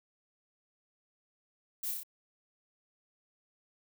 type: noise with echo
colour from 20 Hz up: violet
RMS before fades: -37 dBFS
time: 1.83-1.91 s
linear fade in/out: 5 ms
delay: 31 ms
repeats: 4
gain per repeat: -2 dB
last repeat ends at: 2.034 s
effects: none